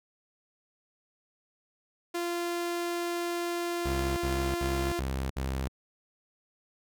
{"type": "tone", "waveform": "sawtooth", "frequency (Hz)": 345.6, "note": "F4", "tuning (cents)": -18, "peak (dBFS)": -26, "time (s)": [2.14, 5], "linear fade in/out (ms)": 10}
{"type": "tone bursts", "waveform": "sawtooth", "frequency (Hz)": 66.3, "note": "C2", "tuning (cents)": 23, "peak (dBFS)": -26, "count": 5, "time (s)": [3.85, 5.682], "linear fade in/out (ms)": 10, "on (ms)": 320, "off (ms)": 58}
{"effects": []}